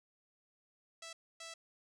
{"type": "tone bursts at uneven times", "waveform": "5% pulse", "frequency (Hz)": 659.3, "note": "E5", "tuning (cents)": 0, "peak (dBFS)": -35, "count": 2, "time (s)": [[1.02, 1.13], [1.4, 1.54]], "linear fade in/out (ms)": 5, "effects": ["low-pass 10000 Hz 12 dB/octave"]}